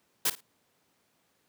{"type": "noise with echo", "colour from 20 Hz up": "white", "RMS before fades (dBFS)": -26, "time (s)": [0.25, 0.3], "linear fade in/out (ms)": 5, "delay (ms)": 54, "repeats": 2, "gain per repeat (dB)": -15, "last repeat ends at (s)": 0.408, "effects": ["pink hiss -71 dBFS RMS until 1.48 s", "high-pass 150 Hz 12 dB/octave"]}